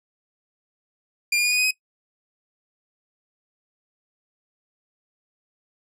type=tone with pitch steps; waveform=sawtooth; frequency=2398 / 2423 / 2448 / 2474 / 2500 / 2526 Hz; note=D7 / D#7 / D#7 / D#7 / D#7 / D#7; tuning=+36 / -47 / -29 / -10 / +8 / +26 cents; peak=-15 dBFS; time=1.32-1.71 s; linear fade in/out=5 ms; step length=65 ms; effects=noise-tail reverb RT60 0.1 s tail -20 dB re dry + low-pass 12000 Hz 12 dB/octave